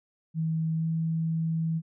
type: tone with pitch glide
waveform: sine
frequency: 160.8 to 162.48 Hz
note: E3 to E3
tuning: -43 to -25 cents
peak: -25 dBFS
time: 0.34-1.82 s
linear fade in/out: 50 ms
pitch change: +18 cents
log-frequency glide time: 0.75-0.86 s
effects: none